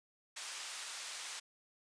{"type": "band-pass noise", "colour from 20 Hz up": "white", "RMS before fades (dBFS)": -45, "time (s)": [0.36, 1.4], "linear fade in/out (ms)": 10, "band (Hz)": [870, 8000], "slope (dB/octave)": 12, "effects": ["resampled to 22050 Hz"]}